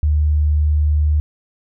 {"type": "tone", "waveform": "sine", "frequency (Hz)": 75.2, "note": "D2", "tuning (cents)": 42, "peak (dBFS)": -12, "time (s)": [0.03, 1.2], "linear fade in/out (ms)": 0, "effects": []}